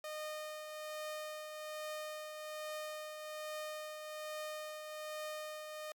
sawtooth tone with tremolo, 613 Hz, D#5, 26 cents flat, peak -36 dBFS, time 0.04-5.92 s, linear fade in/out 2 ms, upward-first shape triangle, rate 1.2 Hz, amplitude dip 45%, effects MP3 96 kbps

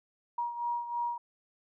sine beating tone pair, 951 / 954.1 Hz, A#5 / A#5, +34 / +40 cents, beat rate 3.1 Hz, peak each -32 / -38 dBFS, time 0.38-1.18 s, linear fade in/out 5 ms, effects none

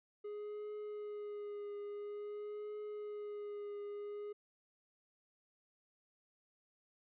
triangle tone with vibrato, 415.3 Hz, G#4, in tune, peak -40 dBFS, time 0.24-4.33 s, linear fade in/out 10 ms, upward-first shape triangle, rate 0.49 Hz, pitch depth 25 cents each way, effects resampled to 8000 Hz

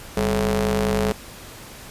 sawtooth ring-modulated tone, 115.2 Hz, A#2, 20 cents flat, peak -12 dBFS, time 0.17-1.12 s, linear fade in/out 0 ms, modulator 313 Hz, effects pink hiss -40 dBFS RMS until 1.9 s + resampled to 32000 Hz

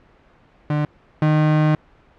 35% pulse tone pair in turn, 149.2 / 153.66 Hz, D3 / D#3, +28 / -21 cents, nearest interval minor second, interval 51 cents, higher second, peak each -16 / -12 dBFS, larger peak second, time 0.7-0.85 / 1.22-1.75 s, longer second, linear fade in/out 2 ms, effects pink hiss -53 dBFS RMS until 2.18 s + low-pass 2000 Hz 12 dB/octave

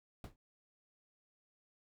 brown noise with exponential decay, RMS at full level -40 dBFS, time 0.24-0.36 s, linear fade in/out 2 ms, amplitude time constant 26 ms, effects none

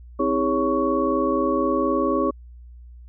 sine tone cluster, 261.7 / 320.8 / 404.8 / 555 / 1116 Hz, C4 / E4 / G#4 / C#5 / C#6, 0 / -47 / -44 / +2 / +11 cents, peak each -25 dBFS, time 0.19-2.31 s, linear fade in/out 10 ms, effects added 60 Hz sine -40 dBFS peak until 3.08 s

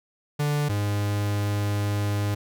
45% pulse tone pair in turn, 146.83 / 102.7 Hz, D3 / G#2, 0 / -19 cents, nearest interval tritone, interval 619 cents, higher first, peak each -22 / -23 dBFS, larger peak first, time 0.39-0.69 / 0.69-2.35 s, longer second, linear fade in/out 10 ms, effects none

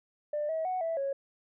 sine tone with pitch steps, 595 / 642 / 740 / 658 / 551 Hz, D5 / E5 / F#5 / E5 / C#5, +22 / -46 / 0 / -3 / -11 cents, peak -28 dBFS, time 0.33-1.13 s, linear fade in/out 5 ms, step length 160 ms, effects tanh soft clip ceiling -25 dBFS

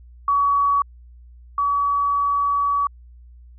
sine tone pair in turn, 1131 / 1137.6 Hz, C#6 / C#6, +34 / +45 cents, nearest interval unison, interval 11 cents, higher second, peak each -15 / -17 dBFS, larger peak first, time 0.28-0.82 / 1.58-2.87 s, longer second, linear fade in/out 2 ms, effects added 60 Hz sine -42 dBFS peak until 3.58 s

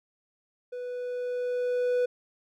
triangle tone with level ramp, 493.9 Hz, B4, in tune, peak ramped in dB -32 to -20 dBFS, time 0.72-2.06 s, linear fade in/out 10 ms, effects none

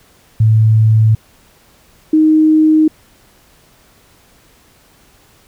sine tone pair in turn, 110 / 311.8 Hz, A2 / D#4, 0 / +4 cents, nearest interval octave + tritone, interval 1804 cents, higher second, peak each -6 dBFS, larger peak neither, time 0.4-1.15 / 2.13-2.88 s, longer neither, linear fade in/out 5 ms, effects pink hiss -49 dBFS RMS until 5.47 s

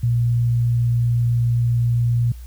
sine tone, 118.9 Hz, A#2, 35 cents sharp, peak -15 dBFS, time 0.03-2.32 s, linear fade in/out 5 ms, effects added 60 Hz sine -33 dBFS peak until 2.46 s + white hiss -52 dBFS RMS until 2.46 s

